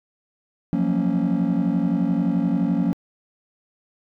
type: chord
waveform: triangle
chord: Gb major seventh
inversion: third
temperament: just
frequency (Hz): 173.43 / 185 / 231.2 / 277.5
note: F3 / Gb3 / Bb3 / Db4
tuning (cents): -12 / 0 / -14 / +2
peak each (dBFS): -21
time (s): 0.73-2.93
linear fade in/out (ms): 0
effects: tanh soft clip ceiling -12 dBFS